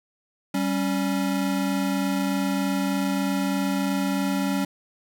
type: tone pair together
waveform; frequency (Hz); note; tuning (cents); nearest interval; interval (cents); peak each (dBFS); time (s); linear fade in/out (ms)
square; 193.98 / 277.2; G3 / C#4; -18 / 0; tritone; 618; -26; 0.54-4.65; 5
effects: 8-bit